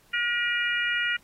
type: harmonic tone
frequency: 478.1 Hz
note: A#4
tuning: 44 cents sharp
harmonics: 3 / 4 / 5 / 6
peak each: -28 / -28 / -31 / -31 dBFS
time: 0.13-1.17 s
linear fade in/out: 10 ms
effects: pink hiss -60 dBFS RMS until 1.23 s + AAC 48 kbps